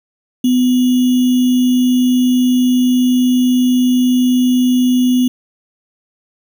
sine tone with sample-and-hold, 250.9 Hz, B3, 28 cents sharp, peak -9 dBFS, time 0.44-5.28 s, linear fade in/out 5 ms, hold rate 3150 Hz, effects none

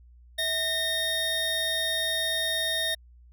square tone cluster, 649 / 1830 / 3699 Hz, E5 / A#6 / A#7, -27 / -32 / -14 cents, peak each -35 / -32 / -28 dBFS, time 0.38-2.95 s, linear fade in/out 10 ms, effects added 60 Hz sine -50 dBFS peak until 3.32 s

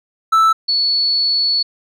triangle / sine tone pair in turn, 1318.5 / 4421 Hz, E6 / C#8, 0 / -5 cents, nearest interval octave + major sixth, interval 2095 cents, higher second, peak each -7 / -13 dBFS, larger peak first, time 0.32-0.53 / 0.68-1.63 s, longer second, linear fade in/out 10 ms, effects none

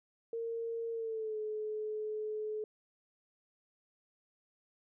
sine tone with pitch glide, 459.5 to 428.7 Hz, A#4 to A4, -25 to -45 cents, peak -35 dBFS, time 0.33-2.64 s, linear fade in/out 2 ms, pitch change -120 cents, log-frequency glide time 0.92-1.38 s, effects none

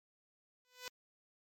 5% pulse tone with exponential growth, 500 Hz, B4, 21 cents sharp, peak -28 dBFS, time 0.65-0.88 s, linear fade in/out 0 ms, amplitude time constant 49 ms, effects MP3 64 kbps

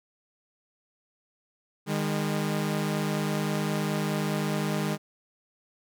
sawtooth tone pair together, 153.73 / 203.3 Hz, D#3 / G#3, -21 / -37 cents, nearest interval perfect fourth, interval 484 cents, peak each -25 dBFS, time 1.86-4.98 s, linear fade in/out 50 ms, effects none

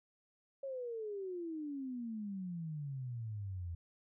sine exponential sweep, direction down, 554.4 to 82.8 Hz, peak -39 dBFS, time 0.63-3.75 s, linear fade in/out 5 ms, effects none

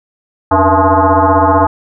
sine tone with frequency modulation, 103.83 Hz, G#2, in tune, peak -6 dBFS, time 0.51-1.67 s, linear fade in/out 5 ms, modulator 192 Hz, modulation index 5.7, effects none

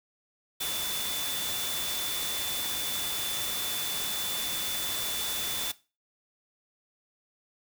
sine tone in noise, 3499 Hz, A7, 10 cents flat, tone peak -34 dBFS, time 0.6-5.72 s, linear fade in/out 10 ms, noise white, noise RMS -33 dBFS, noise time 0.6-5.72 s, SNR -4 dB, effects noise-tail reverb RT60 0.3 s tail -18 dB re dry

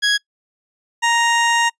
20% pulse tone pair in turn, 1661.2 / 934.4 Hz, G#6 / A#5, 0 / +4 cents, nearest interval minor seventh, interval 996 cents, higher first, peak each -9 dBFS, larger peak neither, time 0.02-0.18 / 1.02-1.7 s, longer second, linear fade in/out 20 ms, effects noise-tail reverb RT60 0.1 s tail -25 dB re dry + resampled to 22050 Hz

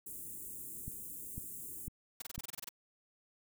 white band-stop noise, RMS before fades -46 dBFS, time 0.06-1.88 s, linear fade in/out 5 ms, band 410 to 7500 Hz, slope 48 dB/octave
click train, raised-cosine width 5 ms, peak -30 dBFS, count 4, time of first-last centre 0.88-2.38 s, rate 2 Hz
white noise bursts, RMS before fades -43 dBFS, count 11, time 2.2-2.691 s, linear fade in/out 5 ms, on 21 ms, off 26 ms
effects none

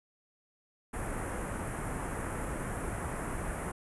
pink band-stop noise, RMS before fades -36 dBFS, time 0.93-3.72 s, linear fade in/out 10 ms, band 1900 to 10000 Hz, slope 24 dB/octave, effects resampled to 24000 Hz

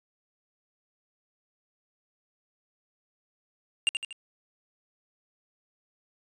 square tone with echo, 2794 Hz, F7, in tune, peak -21 dBFS, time 3.87-3.89 s, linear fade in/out 0 ms, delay 79 ms, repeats 3, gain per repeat -6 dB, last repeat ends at 4.127 s, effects resampled to 22050 Hz

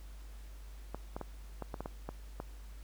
clicks, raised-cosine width 1 ms, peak -25 dBFS, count 9, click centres 0.946 / 1.165 / 1.213 / 1.623 / 1.742 / 1.806 / 1.859 / 2.09 / 2.401 s, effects added 50 Hz sine -46 dBFS peak until 2.83 s + pink hiss -61 dBFS RMS until 2.83 s

